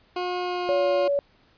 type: tone with pitch glide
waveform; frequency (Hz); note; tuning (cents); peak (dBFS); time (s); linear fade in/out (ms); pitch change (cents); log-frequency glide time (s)
20% pulse; 359.3 to 354.6; F4 to F4; +49 to +26; -21; 0.16-1.08; 5; -23; 0.4-0.87
type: tone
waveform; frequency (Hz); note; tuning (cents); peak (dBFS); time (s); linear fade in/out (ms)
sine; 566; C#5; +36; -20; 0.69-1.19; 0
effects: pink hiss -60 dBFS RMS until 1.57 s + resampled to 11025 Hz